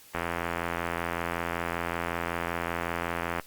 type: click train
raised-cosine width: 0.5 ms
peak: -14 dBFS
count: 278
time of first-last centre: 0.15-3.397 s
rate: 85.3 Hz
effects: white hiss -53 dBFS RMS until 3.46 s + Opus 48 kbps